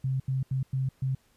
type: tone bursts at uneven times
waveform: sine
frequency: 132.3 Hz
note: C3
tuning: 20 cents sharp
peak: -25 dBFS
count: 5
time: 0.04-0.2 / 0.28-0.43 / 0.51-0.63 / 0.73-0.89 / 1.02-1.15 s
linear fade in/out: 5 ms
effects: pink hiss -66 dBFS RMS until 1.36 s + resampled to 32000 Hz